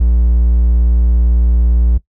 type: tone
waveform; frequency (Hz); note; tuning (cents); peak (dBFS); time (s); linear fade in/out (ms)
triangle; 58.9; A#1; +19; -6; 0-1.98; 10
effects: noise-tail reverb RT60 0.1 s tail -18 dB re dry